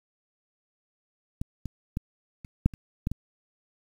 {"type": "clicks", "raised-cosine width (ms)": 5, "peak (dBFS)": [-18, -21, -16, -30, -7, -29, -14, -18], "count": 8, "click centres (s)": [1.415, 1.657, 1.971, 2.448, 2.66, 2.738, 3.071, 3.116], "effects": ["8-bit"]}